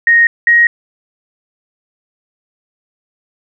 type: tone pair in turn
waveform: sine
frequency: 1864.7 / 1883.1 Hz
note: A#6 / A#6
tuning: 0 / +17 cents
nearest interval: unison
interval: 17 cents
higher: second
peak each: -5 dBFS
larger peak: neither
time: 0.07-0.27 / 0.47-0.67 s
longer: neither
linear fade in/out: 2 ms
effects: none

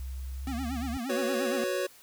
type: tone with pitch glide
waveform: sine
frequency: 65.41 to 72.58 Hz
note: C2 to D2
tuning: 0 to -20 cents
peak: -34 dBFS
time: 0-0.97 s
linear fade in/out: 0 ms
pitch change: +180 cents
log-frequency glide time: 0.38-0.61 s
type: tone with vibrato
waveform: square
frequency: 250 Hz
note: B3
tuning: 21 cents sharp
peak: -33 dBFS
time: 0.47-1.64 s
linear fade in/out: 2 ms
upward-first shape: sine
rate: 8.6 Hz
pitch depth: 160 cents each way
type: chord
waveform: square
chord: F# suspended fourth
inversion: none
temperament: equal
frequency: 370 / 493.9 / 554.4 Hz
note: F#4 / B4 / C#5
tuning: 0 / 0 / 0 cents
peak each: -33 / -36 / -32 dBFS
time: 1.09-1.87 s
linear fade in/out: 10 ms
effects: white hiss -55 dBFS RMS until 2.02 s

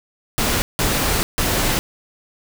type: noise bursts at uneven times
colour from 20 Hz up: pink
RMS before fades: -19 dBFS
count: 3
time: 0.38-0.62 / 0.79-1.23 / 1.38-1.79 s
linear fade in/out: 0 ms
effects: none

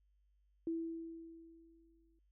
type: tone with exponential decay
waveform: sine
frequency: 329.6 Hz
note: E4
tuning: in tune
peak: -34 dBFS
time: 0.67-2.19 s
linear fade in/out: 2 ms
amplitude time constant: 330 ms
effects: added 50 Hz sine -70 dBFS peak until 2.31 s

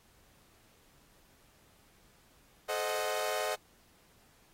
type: chord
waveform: sawtooth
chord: A diminished seventh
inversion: none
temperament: equal with one note detuned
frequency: 432.7 / 523.3 / 622.3 / 740 Hz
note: A4 / C5 / Eb5 / Gb5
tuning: -29 / 0 / 0 / 0 cents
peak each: -34 / -34 / -31 / -34 dBFS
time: 2.68-3.56 s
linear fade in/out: 20 ms
effects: pink hiss -65 dBFS RMS until 4.53 s + AAC 48 kbps

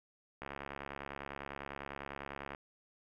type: click train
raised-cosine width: 0.5 ms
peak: -27 dBFS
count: 150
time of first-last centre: 0.42-2.549 s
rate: 70 Hz
effects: 11-bit

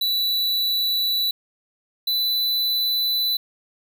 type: tone pair in turn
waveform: square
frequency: 3954 / 3991 Hz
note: B7 / B7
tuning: +1 / +17 cents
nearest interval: unison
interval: 16 cents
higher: second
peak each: -20 dBFS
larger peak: neither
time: 0.01-1.31 / 2.07-3.37 s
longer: neither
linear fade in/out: 5 ms
effects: none

